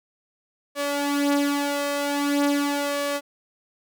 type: tone with flanger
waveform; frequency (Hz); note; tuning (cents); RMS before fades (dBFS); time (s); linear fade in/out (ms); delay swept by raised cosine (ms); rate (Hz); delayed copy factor
sawtooth; 285.8; D4; -47; -24; 0.75-3.21; 50; 1.8 to 5.1; 0.44; +0.65
effects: none